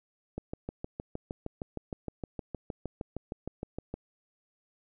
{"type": "click train", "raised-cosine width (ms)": 2, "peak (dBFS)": -22, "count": 24, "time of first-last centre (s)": [0.38, 3.94], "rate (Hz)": 6.46, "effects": []}